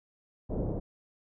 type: low-pass noise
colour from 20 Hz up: pink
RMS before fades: -32 dBFS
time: 0.49-0.8 s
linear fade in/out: 20 ms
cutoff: 580 Hz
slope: 24 dB/octave
effects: none